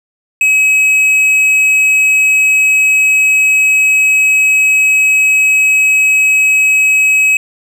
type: tone with tanh clipping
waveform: sine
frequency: 2550 Hz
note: D#7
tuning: 42 cents sharp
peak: -8 dBFS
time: 0.41-7.37 s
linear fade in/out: 2 ms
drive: 8 dB
effects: none